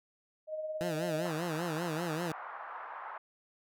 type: tone with tremolo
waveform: sine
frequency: 622.3 Hz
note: D#5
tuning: in tune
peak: -33 dBFS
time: 0.47-1.3 s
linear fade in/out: 50 ms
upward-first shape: sine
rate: 18 Hz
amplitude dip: 45%
type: tone with vibrato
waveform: 15% pulse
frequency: 164.81 Hz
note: E3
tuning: in tune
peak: -27 dBFS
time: 0.81-2.32 s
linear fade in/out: 0 ms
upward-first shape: sine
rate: 5.1 Hz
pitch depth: 130 cents each way
type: band-pass noise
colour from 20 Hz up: pink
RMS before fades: -44 dBFS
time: 1.25-3.18 s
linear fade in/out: 5 ms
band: 810 to 1400 Hz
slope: 24 dB/octave
effects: none